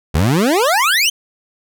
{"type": "exponential sweep", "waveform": "25% pulse", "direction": "up", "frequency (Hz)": [69.4, 3200], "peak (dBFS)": -8, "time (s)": [0.14, 1.1], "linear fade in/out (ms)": 10, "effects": []}